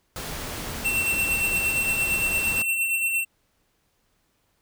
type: noise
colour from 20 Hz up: pink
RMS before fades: -33 dBFS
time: 0.16-2.62 s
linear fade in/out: 0 ms
type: tone with tremolo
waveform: square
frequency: 2704 Hz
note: E7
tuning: 43 cents sharp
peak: -21 dBFS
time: 0.84-3.25 s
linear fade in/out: 20 ms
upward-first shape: sine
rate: 8.7 Hz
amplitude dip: 40%
effects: pink hiss -69 dBFS RMS until 4.61 s